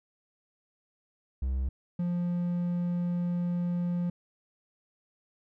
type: tone pair in turn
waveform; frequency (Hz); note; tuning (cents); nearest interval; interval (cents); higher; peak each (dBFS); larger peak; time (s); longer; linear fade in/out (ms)
triangle; 65.41 / 175.23; C2 / F3; 0 / +6; octave + perfect fourth; 1706; second; -25; neither; 1.42-1.69 / 1.99-4.1; second; 5
effects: none